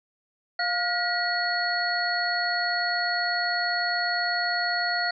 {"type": "tone cluster", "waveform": "sine", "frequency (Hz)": [702, 1429, 1917, 4372], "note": ["F5", "F6", "A#6", "C#8"], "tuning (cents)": [9, 39, 48, -25], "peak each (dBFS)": -29, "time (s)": [0.59, 5.11], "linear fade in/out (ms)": 5, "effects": []}